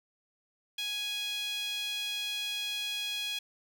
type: tone with high-pass filter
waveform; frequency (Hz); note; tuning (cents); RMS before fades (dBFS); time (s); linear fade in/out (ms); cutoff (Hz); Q
sawtooth; 830.6; G#5; 0; -35; 0.78-3.39; 5; 3000; 9.7
effects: none